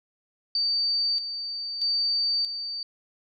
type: tone with tremolo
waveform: sine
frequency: 4609 Hz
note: D8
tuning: 33 cents flat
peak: -22 dBFS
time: 0.55-2.83 s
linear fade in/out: 2 ms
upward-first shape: square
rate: 0.79 Hz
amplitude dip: 60%
effects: none